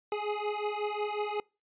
25% pulse beating tone pair, 415.3 / 420.8 Hz, G#4 / G#4, 0 / +23 cents, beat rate 5.5 Hz, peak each -30 dBFS, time 0.12-1.4 s, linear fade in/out 2 ms, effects noise-tail reverb RT60 0.3 s tail -26 dB re dry + resampled to 8000 Hz

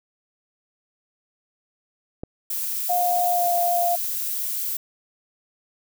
click, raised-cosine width 2 ms, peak -18 dBFS, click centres 2.235 s
violet noise, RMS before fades -27 dBFS, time 2.5-4.77 s, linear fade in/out 5 ms
sine tone with pitch glide, 711 to 697.2 Hz, F5 to F5, +31 to -3 cents, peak -19 dBFS, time 2.89-3.96 s, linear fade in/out 10 ms, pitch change -34 cents, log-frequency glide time 3.27-3.51 s
effects none

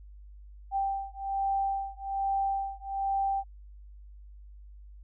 sine beating tone pair, 784 / 785.2 Hz, G5 / G5, 0 / +3 cents, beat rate 1.2 Hz, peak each -31 dBFS, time 0.71-3.44 s, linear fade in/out 50 ms, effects added 50 Hz sine -46 dBFS peak until 5.03 s

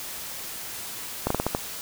slowing click train, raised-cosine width 1 ms, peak -9 dBFS, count 6, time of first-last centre 1.27-1.549 s, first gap 34 ms, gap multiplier 1.25, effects white hiss -36 dBFS RMS until 1.81 s

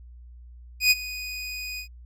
25% pulse tone with ADSR envelope, 2486 Hz, D#7, 2 cents flat, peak -10 dBFS, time 0.8-1.88 s, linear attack 110 ms, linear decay 31 ms, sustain -18 dB, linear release 94 ms, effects added 60 Hz sine -43 dBFS peak until 2.05 s

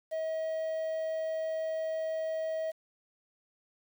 triangle tone with quantisation, 638 Hz, D#5, 43 cents sharp, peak -29 dBFS, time 0.11-2.72 s, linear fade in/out 20 ms, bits 9, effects none

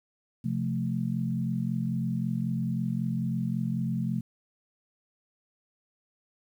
sine chord, F major, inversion second, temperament equal, 130.81 / 174.61 / 220 Hz, C3 / F3 / A3, 0 / 0 / 0 cents, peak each -31 dBFS, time 0.44-4.21 s, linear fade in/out 10 ms, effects 10-bit

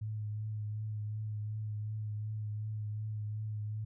sine tone with vibrato, 106.8 Hz, G#2, 49 cents sharp, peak -35 dBFS, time 0.01-3.85 s, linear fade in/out 10 ms, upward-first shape triangle, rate 2.7 Hz, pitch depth 29 cents each way, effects none

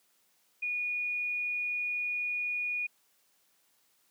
sine tone, 2452 Hz, D#7, 26 cents flat, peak -30 dBFS, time 0.62-2.87 s, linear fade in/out 10 ms, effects white hiss -70 dBFS RMS until 4.1 s + high-pass 150 Hz 12 dB/octave

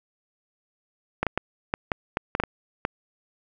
clicks, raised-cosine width 0.5 ms, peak -8 dBFS, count 10, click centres 1.23 / 1.267 / 1.376 / 1.739 / 1.918 / 2.171 / 2.351 / 2.4 / 2.437 / 2.851 s, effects none

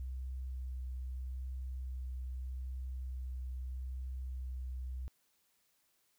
sine tone with vibrato, 63.9 Hz, C2, 40 cents flat, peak -38 dBFS, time 0-5.08 s, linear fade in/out 0 ms, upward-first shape sine, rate 0.8 Hz, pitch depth 12 cents each way, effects white hiss -75 dBFS RMS until 6.18 s

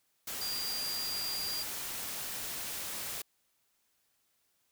sine tone in noise, 4775 Hz, D8, 28 cents sharp, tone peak -35 dBFS, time 0.41-1.63 s, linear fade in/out 5 ms, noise white, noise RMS -39 dBFS, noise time 0.27-3.22 s, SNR +1 dB, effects white hiss -75 dBFS RMS until 4.71 s

